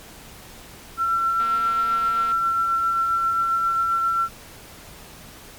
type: tone with tremolo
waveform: sine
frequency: 1352 Hz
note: E6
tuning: 43 cents sharp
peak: -17 dBFS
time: 0.97-4.29 s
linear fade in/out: 50 ms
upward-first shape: triangle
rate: 7.5 Hz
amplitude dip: 30%
type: click train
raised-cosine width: 0.3 ms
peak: -23 dBFS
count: 216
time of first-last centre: 1.4-2.319 s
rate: 234 Hz
effects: pink hiss -43 dBFS RMS until 5.58 s + MP3 96 kbps